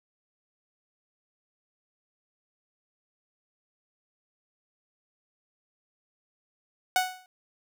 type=tone with exponential decay; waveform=sawtooth; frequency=740 Hz; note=F#5; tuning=in tune; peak=-15 dBFS; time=6.96-7.26 s; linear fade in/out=1 ms; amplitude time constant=65 ms; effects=none